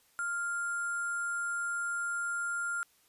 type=tone with sample-and-hold; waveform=sine; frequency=1396.9 Hz; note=F6; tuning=in tune; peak=-31 dBFS; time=0.19-2.83 s; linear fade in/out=0 ms; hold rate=8820 Hz; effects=white hiss -67 dBFS RMS until 3.08 s + resampled to 32000 Hz